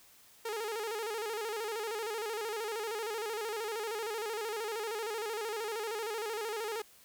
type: tone with vibrato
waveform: sawtooth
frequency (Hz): 437.8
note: A4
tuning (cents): -9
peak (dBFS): -31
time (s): 0.45-6.82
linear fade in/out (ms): 5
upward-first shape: square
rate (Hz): 13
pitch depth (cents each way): 81
effects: white hiss -60 dBFS RMS until 7.04 s